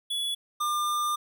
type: tone pair in turn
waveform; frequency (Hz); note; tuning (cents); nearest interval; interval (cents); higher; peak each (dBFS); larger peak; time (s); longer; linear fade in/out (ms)
square; 3405 / 1199.7; G#7 / D6; +42 / +37; octave + tritone; 1805; first; -28 / -26; second; 0.1-0.35 / 0.6-1.16; second; 10
effects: none